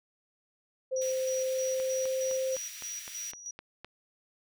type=tone with pitch glide; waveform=sine; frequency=521 to 524.6 Hz; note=C5 to C5; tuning=-7 to +4 cents; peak=-28 dBFS; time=0.91-2.57 s; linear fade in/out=20 ms; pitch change=+11 cents; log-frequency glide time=1.45-2.35 s
type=tone with tremolo; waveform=sine; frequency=5800 Hz; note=F#8; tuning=35 cents flat; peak=-36 dBFS; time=0.96-3.51 s; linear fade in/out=5 ms; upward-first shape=square; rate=3.2 Hz; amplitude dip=65%
type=high-pass noise; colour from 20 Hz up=pink; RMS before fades=-46 dBFS; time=1.01-3.32 s; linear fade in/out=10 ms; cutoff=2000 Hz; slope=24 dB/octave
type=click train; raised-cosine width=0.3 ms; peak=-27 dBFS; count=9; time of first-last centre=1.8-3.846 s; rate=3.91 Hz
effects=none